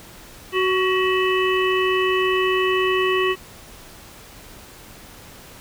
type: harmonic tone with a mistuned harmonic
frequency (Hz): 372.7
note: F#4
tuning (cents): +13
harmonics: 1 / 3 / 5 / 7 / 8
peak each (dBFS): -19 / -24 / -26 / -27 / -28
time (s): 0.52-3.36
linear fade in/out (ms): 50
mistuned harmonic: 5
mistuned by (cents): +44
effects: pink hiss -43 dBFS RMS until 5.6 s